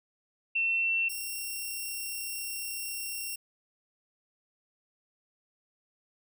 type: tone pair in turn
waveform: sine / 5% pulse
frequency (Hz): 2699 / 2734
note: E7 / F7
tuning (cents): +40 / -37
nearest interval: unison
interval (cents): 23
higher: second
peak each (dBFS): -25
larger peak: neither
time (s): 0.55-1.09 / 1.09-3.36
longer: second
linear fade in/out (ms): 10
effects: none